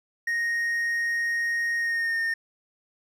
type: tone with pitch glide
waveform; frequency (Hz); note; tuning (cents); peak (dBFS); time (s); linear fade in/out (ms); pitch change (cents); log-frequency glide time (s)
triangle; 1864.7 to 1828.4; A#6 to A#6; 0 to -34; -22; 0.27-2.34; 5; -34; 1.78-2.2
effects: none